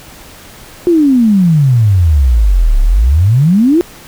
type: exponential two-way sweep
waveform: sine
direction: down then up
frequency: 359.6 to 33.47 to 359.6 Hz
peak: -5 dBFS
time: 0.87-3.81 s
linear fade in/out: 0 ms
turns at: 2.8 s
effects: pink hiss -35 dBFS RMS until 4.07 s